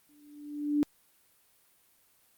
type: tone with exponential growth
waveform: sine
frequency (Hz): 293.7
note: D4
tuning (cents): 0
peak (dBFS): -21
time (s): 0.09-0.83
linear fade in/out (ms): 0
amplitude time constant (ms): 160
effects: white hiss -66 dBFS RMS until 2.37 s + Opus 32 kbps